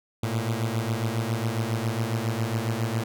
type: beating tone pair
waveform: sawtooth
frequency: 109.6 / 116.9 Hz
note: A2 / A#2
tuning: -6 / +5 cents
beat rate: 7.3 Hz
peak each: -24 dBFS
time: 0.23-3.04 s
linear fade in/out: 5 ms
effects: none